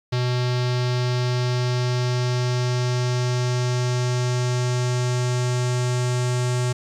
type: tone with low-pass filter sweep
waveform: square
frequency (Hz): 124.2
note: B2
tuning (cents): +10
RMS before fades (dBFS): -22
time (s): 0.12-6.73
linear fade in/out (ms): 10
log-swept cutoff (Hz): 4600 to 7700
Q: 2.3
effects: 9-bit